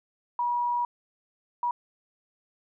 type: tone bursts at uneven times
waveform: sine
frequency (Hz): 964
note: B5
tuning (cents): -42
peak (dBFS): -24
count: 2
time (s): 0.39-0.85 / 1.63-1.71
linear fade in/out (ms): 2
effects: none